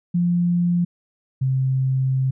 sine tone pair in turn, 174.61 / 131.89 Hz, F3 / C3, 0 / +14 cents, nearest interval perfect fourth, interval 486 cents, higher first, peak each -16 / -17 dBFS, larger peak first, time 0.14-0.85 / 1.41-2.31 s, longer second, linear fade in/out 10 ms, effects none

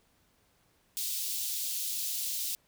white high-pass noise, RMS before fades -34 dBFS, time 0.97-2.55 s, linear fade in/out 0 ms, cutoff 3200 Hz, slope 24 dB/octave, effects pink hiss -69 dBFS RMS until 2.67 s

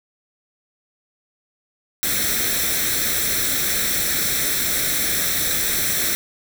white noise with comb filter, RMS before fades -21 dBFS, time 2.03-6.15 s, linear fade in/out 0 ms, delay 0.52 ms, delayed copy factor +0.7, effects none

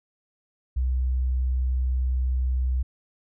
sine tone, 63.6 Hz, C2, 48 cents flat, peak -21 dBFS, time 0.76-2.83 s, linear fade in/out 10 ms, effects none

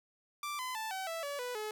sawtooth tone with pitch steps, 1174.7 / 1016.7 / 880 / 761.7 / 659.3 / 570.6 / 493.9 / 427.5 Hz, D6 / B5 / A5 / G5 / E5 / C#5 / B4 / A4, 0 / +50 / 0 / -50 / 0 / +50 / 0 / -50 cents, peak -33 dBFS, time 0.43-1.71 s, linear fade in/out 2 ms, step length 160 ms, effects none

